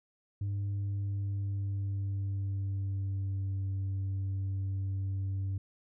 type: tone with pitch glide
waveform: sine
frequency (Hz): 100.2 to 96.79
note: G2 to G2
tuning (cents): +38 to -21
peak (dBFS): -28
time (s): 0.41-5.58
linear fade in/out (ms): 5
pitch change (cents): -59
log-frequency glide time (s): 0.69-3.66
effects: tanh soft clip ceiling -30 dBFS